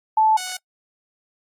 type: tone pair in turn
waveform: sine / 5% pulse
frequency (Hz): 873 / 737.7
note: A5 / F#5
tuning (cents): -14 / -5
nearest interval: minor third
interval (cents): 291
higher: first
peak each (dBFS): -13 / -16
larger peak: first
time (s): 0.17-0.37 / 0.37-0.57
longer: neither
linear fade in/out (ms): 5
effects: noise-tail reverb RT60 0.1 s tail -26 dB re dry + AAC 64 kbps